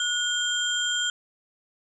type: tone cluster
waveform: sine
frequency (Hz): 1457 / 3186 / 7290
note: F#6 / G7 / A#8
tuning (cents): -27 / +27 / -40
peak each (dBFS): -28 / -26 / -31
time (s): 0-1.1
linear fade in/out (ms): 2
effects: none